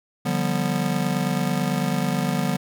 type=chord; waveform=square; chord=G dominant seventh; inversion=second; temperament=just; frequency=147 / 176.4 / 196 / 245 Hz; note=D3 / F3 / G3 / B3; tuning=+2 / +18 / 0 / -14 cents; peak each=-28 / -27 / -28 / -28 dBFS; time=0.25-2.57 s; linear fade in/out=10 ms; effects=none